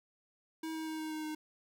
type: tone with pitch steps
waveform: square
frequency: 320.3 / 317.9 / 315.5 / 313.2 / 310.8 / 308.5 Hz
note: E4 / D#4 / D#4 / D#4 / D#4 / D#4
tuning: -50 / +37 / +24 / +11 / -2 / -15 cents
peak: -38 dBFS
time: 0.63-1.35 s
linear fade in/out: 5 ms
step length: 120 ms
effects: none